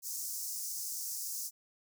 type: high-pass noise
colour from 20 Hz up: pink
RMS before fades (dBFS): -39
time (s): 0.02-1.51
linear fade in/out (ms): 50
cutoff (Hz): 5300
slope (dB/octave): 48
effects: none